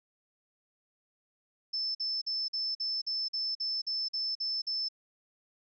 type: tone bursts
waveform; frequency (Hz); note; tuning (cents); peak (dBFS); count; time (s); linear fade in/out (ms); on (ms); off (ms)
sine; 5274; E8; 0; -30; 12; 1.73-4.887; 10; 220; 47
effects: none